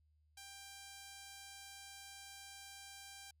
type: tone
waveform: 5% pulse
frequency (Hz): 791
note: G5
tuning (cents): +15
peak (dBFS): -40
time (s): 0.37-3.31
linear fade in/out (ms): 5
effects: added 76 Hz sine -70 dBFS peak until 3.4 s